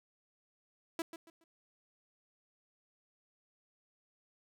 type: tone with echo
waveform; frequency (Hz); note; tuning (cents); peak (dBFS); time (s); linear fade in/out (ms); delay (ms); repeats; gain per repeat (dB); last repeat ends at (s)
sawtooth; 330; E4; +2; -30; 0.99-1.02; 2; 140; 3; -11; 1.44
effects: none